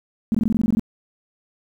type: tone bursts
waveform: sine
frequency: 221.5 Hz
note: A3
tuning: 12 cents sharp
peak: -15 dBFS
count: 11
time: 0.32-0.795 s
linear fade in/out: 0 ms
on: 25 ms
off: 20 ms
effects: 9-bit